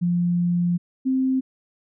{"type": "tone pair in turn", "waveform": "sine", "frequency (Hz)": [174.7, 261.8], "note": ["F3", "C4"], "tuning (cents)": [1, 1], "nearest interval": "perfect fifth", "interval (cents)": 700, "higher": "second", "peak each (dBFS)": -18, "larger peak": "neither", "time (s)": [[0.01, 0.78], [1.05, 1.41]], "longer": "first", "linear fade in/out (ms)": 20, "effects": []}